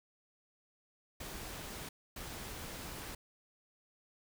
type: noise bursts at uneven times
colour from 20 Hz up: pink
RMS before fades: -45 dBFS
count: 2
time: 1.2-1.89 / 2.16-3.15 s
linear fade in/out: 5 ms
effects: none